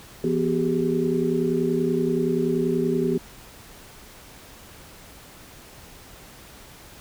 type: tone cluster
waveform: sine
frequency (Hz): 168 / 245.4 / 381 / 411.5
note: E3 / B3 / G4 / G#4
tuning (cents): +33 / -11 / -49 / -16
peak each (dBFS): -27 / -25 / -24 / -27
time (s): 0.24-3.18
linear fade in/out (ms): 2
effects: pink hiss -46 dBFS RMS until 7 s